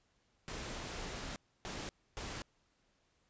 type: noise bursts at uneven times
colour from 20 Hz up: pink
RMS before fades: -43 dBFS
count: 3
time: 0.48-1.36 / 1.65-1.89 / 2.17-2.42 s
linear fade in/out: 0 ms
effects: pink hiss -75 dBFS RMS until 3.29 s + resampled to 16000 Hz